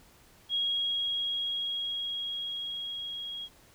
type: tone with level ramp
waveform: sine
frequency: 3293 Hz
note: G#7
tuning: 15 cents flat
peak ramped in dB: -26 to -36 dBFS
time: 0.49-3.49 s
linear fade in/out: 50 ms
effects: pink hiss -59 dBFS RMS until 3.74 s